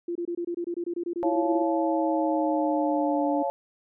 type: tone bursts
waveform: sine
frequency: 345.1 Hz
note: F4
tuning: 21 cents flat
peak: -27 dBFS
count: 16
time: 0.08-1.624 s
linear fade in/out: 5 ms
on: 74 ms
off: 24 ms
type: chord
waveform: sine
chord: Db augmented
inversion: none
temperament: just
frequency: 554.4 / 693 / 866.2 Hz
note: Db5 / F5 / A5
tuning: 0 / -14 / -27 cents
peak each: -28 / -30 / -30 dBFS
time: 1.23-3.5 s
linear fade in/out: 0 ms
type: tone with pitch glide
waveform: sine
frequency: 329.6 to 293.6 Hz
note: E4 to D4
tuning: 0 to 0 cents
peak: -25 dBFS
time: 1.24-3.43 s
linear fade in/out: 10 ms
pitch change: -200 cents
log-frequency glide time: 1.66-3.26 s
effects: none